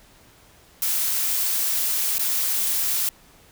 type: noise with dropouts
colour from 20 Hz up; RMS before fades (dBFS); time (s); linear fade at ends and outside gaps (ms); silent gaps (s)
blue; -23; 0.82-3.09; 2; 2.183-2.193
effects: pink hiss -53 dBFS RMS until 3.51 s